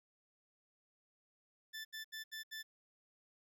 20% pulse tone bursts, 1760 Hz, A6, in tune, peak -39 dBFS, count 5, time 1.73-2.63 s, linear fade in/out 20 ms, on 120 ms, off 75 ms, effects none

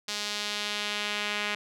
sawtooth tone with band-pass filter sweep, 207.7 Hz, G#3, in tune, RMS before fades -32 dBFS, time 0.08-1.55 s, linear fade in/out 5 ms, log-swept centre 4600 to 2500 Hz, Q 1.5, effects none

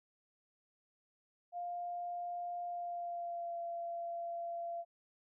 sine tone with pitch glide, 702 to 684 Hz, F5 to F5, +9 to -36 cents, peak -38 dBFS, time 1.52-4.85 s, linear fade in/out 50 ms, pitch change -45 cents, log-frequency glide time 2.66-3.6 s, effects none

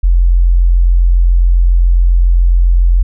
sine tone, 43.65 Hz, F1, in tune, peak -5 dBFS, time 0.03-3.03 s, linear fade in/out 10 ms, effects none

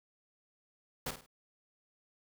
pink noise with echo, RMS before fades -37 dBFS, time 1.06-1.11 s, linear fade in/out 5 ms, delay 51 ms, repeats 3, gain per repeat -9 dB, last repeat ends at 1.263 s, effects none

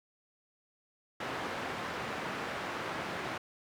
white band-pass noise, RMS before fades -38 dBFS, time 1.2-3.38 s, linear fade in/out 5 ms, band 110 to 1600 Hz, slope 12 dB/octave, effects none

